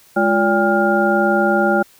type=tone cluster; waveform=sine; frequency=208.8 / 349.5 / 574 / 799 / 1406 Hz; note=G#3 / F4 / D5 / G5 / F6; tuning=+10 / +1 / -40 / +33 / +11 cents; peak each=-19 dBFS; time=0.16-1.83 s; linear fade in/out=10 ms; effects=white hiss -50 dBFS RMS until 1.99 s